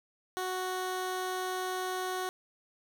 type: tone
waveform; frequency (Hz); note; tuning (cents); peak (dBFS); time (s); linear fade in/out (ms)
15% pulse; 370; F#4; 0; -26; 0.37-2.29; 0
effects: none